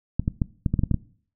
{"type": "clicks", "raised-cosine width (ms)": 5, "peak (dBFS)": -9, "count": 9, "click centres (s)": [0.196, 0.279, 0.418, 0.662, 0.74, 0.792, 0.836, 0.913, 0.943], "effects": ["noise-tail reverb RT60 0.5 s tail -20 dB re dry"]}